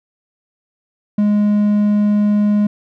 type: tone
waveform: triangle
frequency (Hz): 207.7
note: G#3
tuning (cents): 0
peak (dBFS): -9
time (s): 1.18-2.67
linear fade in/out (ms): 5
effects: none